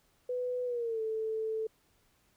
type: tone with pitch glide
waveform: sine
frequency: 497.3 to 440.5 Hz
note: B4 to A4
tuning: +12 to +2 cents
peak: -31 dBFS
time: 0.29-1.67 s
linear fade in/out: 5 ms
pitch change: -210 cents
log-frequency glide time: 0.65-1.01 s
effects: pink hiss -70 dBFS RMS until 2.36 s